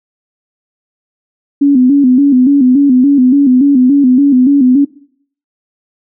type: tone with vibrato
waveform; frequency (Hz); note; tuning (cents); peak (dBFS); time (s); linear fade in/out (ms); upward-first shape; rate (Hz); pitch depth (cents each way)
sine; 267.3; C4; +37; -4; 1.61-4.85; 10; square; 3.5; 98
effects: noise-tail reverb RT60 0.6 s tail -20 dB re dry